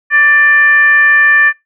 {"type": "tone with frequency modulation", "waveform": "sine", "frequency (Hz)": 1773, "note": "A6", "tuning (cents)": 13, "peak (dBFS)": -5, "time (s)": [0.1, 1.53], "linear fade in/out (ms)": 50, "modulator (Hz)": 611, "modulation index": 0.45, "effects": ["noise-tail reverb RT60 0.2 s tail -24 dB re dry"]}